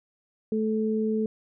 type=tone pair together; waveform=sine; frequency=217.7 / 435.4 Hz; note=A3 / A4; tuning=-18 / -18 cents; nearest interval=octave; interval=1200 cents; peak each=-25 / -27 dBFS; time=0.52-1.26 s; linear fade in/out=2 ms; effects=none